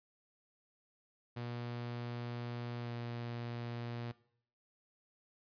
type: tone with pitch glide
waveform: sawtooth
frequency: 120 to 118.83 Hz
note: B2 to A#2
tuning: -49 to +34 cents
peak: -36 dBFS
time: 1.36-4.12 s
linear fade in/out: 10 ms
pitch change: -17 cents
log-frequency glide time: 2.8-2.9 s
effects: noise-tail reverb RT60 0.6 s tail -19 dB re dry + resampled to 11025 Hz